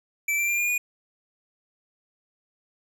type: tone with pitch steps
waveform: square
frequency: 2323 / 2354 / 2386 / 2417 / 2450 Hz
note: D7 / D7 / D7 / D7 / D#7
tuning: -20 / +3 / +27 / +49 / -27 cents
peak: -23 dBFS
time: 0.28-0.78 s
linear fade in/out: 5 ms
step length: 100 ms
effects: none